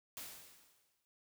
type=noise with exponential decay; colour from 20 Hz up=white; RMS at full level=-45 dBFS; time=0.17-1.05 s; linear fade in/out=0 ms; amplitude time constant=190 ms; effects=none